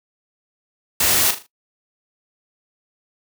white noise with echo, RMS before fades -17 dBFS, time 1-1.31 s, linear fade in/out 5 ms, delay 39 ms, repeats 4, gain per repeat -9 dB, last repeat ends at 1.466 s, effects noise-tail reverb RT60 0.1 s tail -18 dB re dry

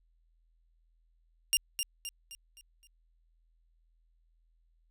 15% pulse tone with echo, 2803 Hz, F7, 6 cents sharp, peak -16 dBFS, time 1.53-1.57 s, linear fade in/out 0 ms, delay 260 ms, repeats 5, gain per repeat -7 dB, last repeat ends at 2.87 s, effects added 41 Hz sine -66 dBFS peak until 4.9 s

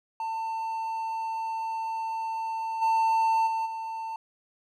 triangle tone with level steps, 896 Hz, A5, 31 cents sharp, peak -27 / -19 / -24 / -30 dBFS, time 0.2-4.16 s, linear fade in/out 2 ms, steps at 2.81 / 3.46 / 3.65 s, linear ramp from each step 20 ms, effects none

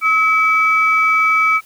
sine tone pair together, 1287.5 / 2294 Hz, E6 / D7, -41 / -41 cents, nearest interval minor seventh, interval 1000 cents, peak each -13 dBFS, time 0.01-1.61 s, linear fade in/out 50 ms, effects tanh soft clip ceiling -3 dBFS + white hiss -48 dBFS RMS until 1.65 s

